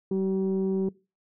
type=tone pair together; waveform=sine; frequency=191.7 / 381.7 Hz; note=G3 / G4; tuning=-38 / -46 cents; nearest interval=octave; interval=1192 cents; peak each=-25 dBFS; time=0.11-0.89 s; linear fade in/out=5 ms; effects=noise-tail reverb RT60 0.3 s tail -22 dB re dry + tanh soft clip ceiling -19 dBFS